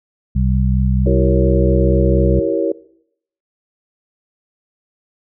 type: harmonic tone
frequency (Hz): 64.3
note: C2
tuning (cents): -30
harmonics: 1 / 2 / 3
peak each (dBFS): -15 / -18 / -20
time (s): 0.35-2.4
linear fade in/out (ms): 10
type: chord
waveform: sine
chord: E diminished seventh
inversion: none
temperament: equal with one note detuned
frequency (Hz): 329.6 / 386.4 / 466.2 / 554.4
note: E4 / G4 / Bb4 / Db5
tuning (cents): 0 / -25 / 0 / 0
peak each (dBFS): -20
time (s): 1.06-2.72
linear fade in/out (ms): 5
effects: noise-tail reverb RT60 0.7 s tail -19 dB re dry